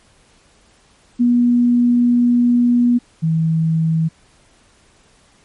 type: tone pair in turn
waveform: sine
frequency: 241.8 / 161.38 Hz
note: B3 / E3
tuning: -36 / -36 cents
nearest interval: perfect fifth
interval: 700 cents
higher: first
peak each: -10 / -13 dBFS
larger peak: first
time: 1.19-2.99 / 3.22-4.09 s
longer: first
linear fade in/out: 20 ms
effects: pink hiss -53 dBFS RMS until 5.44 s + MP3 48 kbps